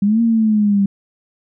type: exponential two-way sweep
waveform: sine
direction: up then down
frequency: 196 to 233.1 to 196 Hz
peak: -11 dBFS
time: 0.02-0.86 s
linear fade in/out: 5 ms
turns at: 0.21 s
effects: none